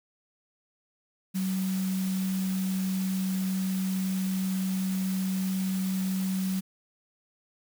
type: tone in noise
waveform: sine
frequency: 189 Hz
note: F#3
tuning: 37 cents sharp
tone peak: -26 dBFS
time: 1.34-6.61 s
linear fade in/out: 20 ms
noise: white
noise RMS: -41 dBFS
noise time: 1.34-6.61 s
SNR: +12 dB
effects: none